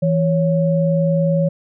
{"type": "tone pair together", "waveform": "sine", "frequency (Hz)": [164.81, 555.3], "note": ["E3", "C#5"], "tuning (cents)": [0, 3], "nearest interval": "octave + major sixth", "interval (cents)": 2103, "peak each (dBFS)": [-15, -18], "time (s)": [0.02, 1.49], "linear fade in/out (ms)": 10, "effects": []}